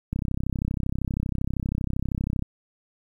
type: click train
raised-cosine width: 5 ms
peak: -14 dBFS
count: 76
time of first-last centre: 0.13-2.424 s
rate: 32.7 Hz
effects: 9-bit